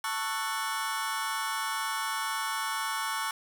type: chord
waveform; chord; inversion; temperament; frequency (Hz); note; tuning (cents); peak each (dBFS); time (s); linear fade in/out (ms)
sawtooth; F# minor seventh; first; just; 888 / 1110 / 1332 / 1480; A5 / C#6 / E6 / F#6; +16 / +2 / +18 / 0; -31 / -30 / -34 / -33; 0.04-3.31; 2
effects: none